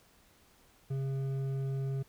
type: tone with hard clipping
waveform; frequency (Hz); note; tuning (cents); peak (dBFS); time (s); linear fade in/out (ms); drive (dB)
sine; 135.3; C#3; -42; -33; 0.9-2.03; 10; 7
effects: pink hiss -64 dBFS RMS until 2.08 s